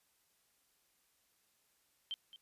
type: tone with echo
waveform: sine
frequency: 3129 Hz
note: G7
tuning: 4 cents flat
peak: -37 dBFS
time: 2.11-2.14 s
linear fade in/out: 0 ms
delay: 220 ms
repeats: 1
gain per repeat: -14 dB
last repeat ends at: 2.36 s
effects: white hiss -75 dBFS RMS until 2.41 s + resampled to 32000 Hz